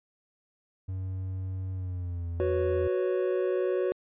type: tone with pitch glide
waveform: triangle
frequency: 93.9 to 85.12 Hz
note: F#2 to F2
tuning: +26 to -44 cents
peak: -29 dBFS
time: 0.88-2.88 s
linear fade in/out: 10 ms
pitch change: -170 cents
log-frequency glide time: 1.73-2.28 s
type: chord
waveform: triangle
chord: F# suspended fourth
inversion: none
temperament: equal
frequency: 370 / 493.9 / 554.4 Hz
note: F#4 / B4 / C#5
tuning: 0 / 0 / 0 cents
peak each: -25 / -30 / -30 dBFS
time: 2.4-3.92 s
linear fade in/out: 0 ms
effects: resampled to 8000 Hz